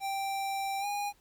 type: tone with pitch glide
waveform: square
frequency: 784 to 817.3 Hz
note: G5 to G#5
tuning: 0 to -28 cents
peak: -32 dBFS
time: 0-1.13 s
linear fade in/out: 50 ms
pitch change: +72 cents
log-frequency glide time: 0.8-0.86 s
effects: pink hiss -66 dBFS RMS until 1.2 s